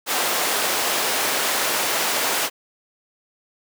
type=high-pass noise; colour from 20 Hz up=pink; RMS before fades=-22 dBFS; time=0.06-2.5 s; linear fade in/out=50 ms; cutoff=510 Hz; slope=12 dB/octave; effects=none